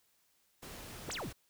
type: noise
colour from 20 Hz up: pink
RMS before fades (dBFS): -48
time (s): 0.62-1.33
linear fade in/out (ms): 10
type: exponential two-way sweep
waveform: sine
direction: up then down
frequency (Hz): 61.74 to 8580 to 61.74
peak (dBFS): -38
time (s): 1.07-1.31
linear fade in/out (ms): 20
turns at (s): 1.12
effects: white hiss -73 dBFS RMS until 1.49 s